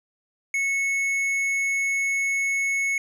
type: tone with tanh clipping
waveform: sine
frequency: 2200 Hz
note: C#7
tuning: 14 cents flat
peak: -23 dBFS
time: 0.54-2.98 s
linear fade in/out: 2 ms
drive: 9 dB
effects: none